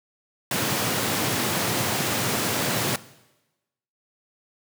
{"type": "high-pass noise", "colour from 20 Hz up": "pink", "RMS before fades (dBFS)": -25, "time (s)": [0.51, 2.96], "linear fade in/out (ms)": 2, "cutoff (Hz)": 100, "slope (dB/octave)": 48, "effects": ["noise-tail reverb RT60 1.0 s tail -18 dB re dry"]}